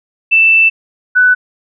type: tone pair in turn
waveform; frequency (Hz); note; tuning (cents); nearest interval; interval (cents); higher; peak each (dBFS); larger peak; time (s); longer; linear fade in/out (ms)
sine; 2656 / 1493.3; E7 / F#6; +12 / +16; minor seventh; 996; first; -5; neither; 0.31-0.7 / 1.15-1.35; first; 20
effects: none